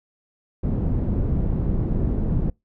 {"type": "low-pass noise", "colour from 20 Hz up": "pink", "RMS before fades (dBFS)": -22, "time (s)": [0.63, 2.5], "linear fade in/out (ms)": 5, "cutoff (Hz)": 270, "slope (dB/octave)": 12, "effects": ["noise-tail reverb RT60 0.2 s tail -26 dB re dry"]}